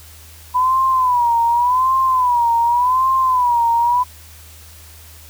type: tone with vibrato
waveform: sine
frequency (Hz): 990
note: B5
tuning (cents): +4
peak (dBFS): -12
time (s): 0.54-4.04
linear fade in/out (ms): 20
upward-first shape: sine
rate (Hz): 0.87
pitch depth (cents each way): 110
effects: added 79 Hz sine -41 dBFS peak until 5.29 s + white hiss -43 dBFS RMS until 5.29 s